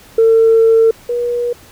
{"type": "tone pair in turn", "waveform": "sine", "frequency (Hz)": [451.2, 481.1], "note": ["A4", "B4"], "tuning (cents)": [44, -45], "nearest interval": "minor second", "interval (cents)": 111, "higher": "second", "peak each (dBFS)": [-5, -14], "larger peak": "first", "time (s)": [[0.18, 0.91], [1.09, 1.53]], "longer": "first", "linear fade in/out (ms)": 5, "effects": ["tanh soft clip ceiling -2 dBFS", "pink hiss -42 dBFS RMS until 1.71 s"]}